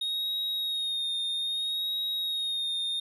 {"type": "tone with vibrato", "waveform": "triangle", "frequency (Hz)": 3729, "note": "A#7", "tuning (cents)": 0, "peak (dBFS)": -27, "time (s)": [0.01, 3], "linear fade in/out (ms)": 5, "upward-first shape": "sine", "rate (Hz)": 0.62, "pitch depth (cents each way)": 33, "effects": []}